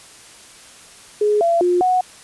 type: tone with pitch steps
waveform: sine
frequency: 418.6 / 678 / 355.6 / 736 Hz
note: G#4 / E5 / F4 / F#5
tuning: +14 / +49 / +31 / -9 cents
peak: -13 dBFS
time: 1.21-2.01 s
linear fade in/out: 5 ms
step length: 200 ms
effects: white hiss -43 dBFS RMS until 2.23 s + resampled to 24000 Hz